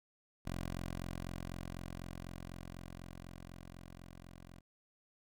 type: tone with level ramp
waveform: 10% pulse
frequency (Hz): 44.03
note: F1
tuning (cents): +15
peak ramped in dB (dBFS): -30 to -45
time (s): 0.45-4.61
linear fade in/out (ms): 20
effects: none